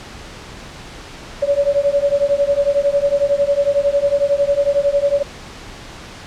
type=beating tone pair; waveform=sine; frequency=562 / 573 Hz; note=C#5 / D5; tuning=+24 / -43 cents; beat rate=11 Hz; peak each=-16 dBFS; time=1.42-5.23 s; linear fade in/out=10 ms; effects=pink hiss -35 dBFS RMS until 6.26 s + low-pass 6000 Hz 12 dB/octave